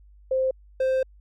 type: tone pair in turn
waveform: sine / triangle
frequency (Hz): 523 / 523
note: C5 / C5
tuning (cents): -1 / -1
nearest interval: unison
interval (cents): 0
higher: neither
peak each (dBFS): -20 / -18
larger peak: second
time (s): 0.31-0.51 / 0.8-1.03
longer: second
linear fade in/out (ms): 5
effects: added 50 Hz sine -49 dBFS peak until 1.2 s